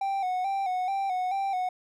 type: tone with vibrato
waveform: triangle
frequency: 759 Hz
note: F#5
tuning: 44 cents sharp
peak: -24 dBFS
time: 0.01-1.69 s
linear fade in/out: 5 ms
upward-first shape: square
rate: 2.3 Hz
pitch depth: 57 cents each way
effects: none